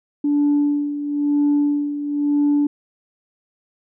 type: tone with tremolo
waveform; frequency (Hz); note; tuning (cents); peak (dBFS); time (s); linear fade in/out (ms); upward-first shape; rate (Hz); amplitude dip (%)
sine; 290.5; D4; -19; -12; 0.24-2.67; 5; sine; 1; 70
effects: tanh soft clip ceiling -11 dBFS